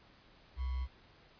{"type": "tone with sample-and-hold", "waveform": "sine", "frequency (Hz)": 64.4, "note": "C2", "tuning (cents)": -27, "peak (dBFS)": -33, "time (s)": [0.56, 0.88], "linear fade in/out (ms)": 50, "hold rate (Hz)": 1050, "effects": ["pink hiss -62 dBFS RMS until 1.39 s", "resampled to 11025 Hz"]}